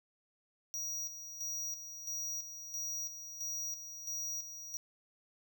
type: tone with tremolo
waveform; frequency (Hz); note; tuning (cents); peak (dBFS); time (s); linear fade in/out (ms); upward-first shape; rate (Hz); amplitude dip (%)
square; 5760; F#8; -47; -37; 0.74-4.77; 0; square; 1.5; 60
effects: none